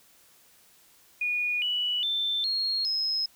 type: tone with pitch steps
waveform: sine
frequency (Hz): 2452 / 2950 / 3549 / 4269 / 5136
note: D#7 / F#7 / A7 / C8 / E8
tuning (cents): -26 / -6 / +14 / +34 / -46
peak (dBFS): -25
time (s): 1.21-3.26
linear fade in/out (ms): 5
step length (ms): 410
effects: white hiss -59 dBFS RMS until 3.35 s